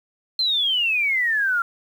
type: exponential sweep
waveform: sine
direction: down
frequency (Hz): 4186 to 1363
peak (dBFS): -18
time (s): 0.39-1.62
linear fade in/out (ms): 2
effects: 8-bit